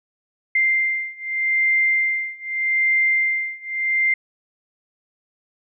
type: beating tone pair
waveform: sine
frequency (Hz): 2093 / 2093.82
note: C7 / C7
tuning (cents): 0 / +1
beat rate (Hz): 0.82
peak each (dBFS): -21 / -20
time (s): 0.55-4.14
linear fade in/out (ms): 5
effects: none